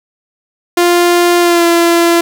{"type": "tone with pitch glide", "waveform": "sawtooth", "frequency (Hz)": [349.2, 340], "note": ["F4", "F4"], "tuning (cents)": [0, -46], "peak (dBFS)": -3, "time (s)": [0.77, 2.21], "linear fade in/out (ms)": 5, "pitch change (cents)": -46, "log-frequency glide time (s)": [1.4, 1.65], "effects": ["7-bit"]}